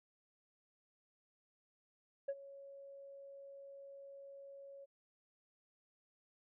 sine tone with ADSR envelope, 554.4 Hz, C#5, in tune, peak -32 dBFS, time 2.28-4.86 s, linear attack 10 ms, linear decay 48 ms, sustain -19 dB, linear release 24 ms, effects tanh soft clip ceiling -34 dBFS

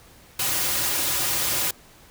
white noise with comb filter, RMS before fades -24 dBFS, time 0.39-1.71 s, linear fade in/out 5 ms, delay 4.5 ms, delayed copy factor -0.6, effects pink hiss -51 dBFS RMS until 2.1 s

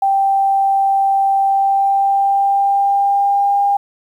sine tone with pitch glide, 784 to 803.7 Hz, G5 to G5, 0 to +43 cents, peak -11 dBFS, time 0.02-3.77 s, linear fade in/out 5 ms, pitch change +43 cents, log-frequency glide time 1.49-3.62 s, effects 8-bit

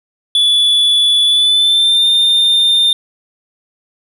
triangle tone with pitch glide, 3442 to 3613 Hz, A7 to A7, -39 to +45 cents, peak -7 dBFS, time 0.35-2.93 s, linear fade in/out 2 ms, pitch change +84 cents, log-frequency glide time 1.25-2.06 s, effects none

